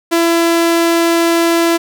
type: tone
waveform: sawtooth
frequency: 335.8 Hz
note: E4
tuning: 32 cents sharp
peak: -6 dBFS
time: 0.11-1.78 s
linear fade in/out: 20 ms
effects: none